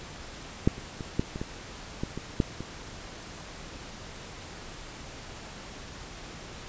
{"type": "clicks", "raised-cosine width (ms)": 3, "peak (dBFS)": [-7, -28, -21, -11, -22, -19, -17, -21, -9, -22], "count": 10, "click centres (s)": [0.675, 0.781, 1.008, 1.195, 1.359, 1.415, 2.035, 2.176, 2.402, 2.606], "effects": ["pink hiss -43 dBFS RMS until 6.68 s", "resampled to 16000 Hz"]}